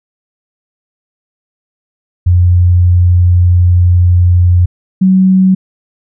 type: tone pair in turn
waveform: sine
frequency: 88.8 / 188.16 Hz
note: F2 / F#3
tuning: +29 / +29 cents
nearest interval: octave + minor second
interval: 1300 cents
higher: second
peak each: -4 dBFS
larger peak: neither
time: 2.26-4.66 / 5.01-5.55 s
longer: first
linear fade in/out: 10 ms
effects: none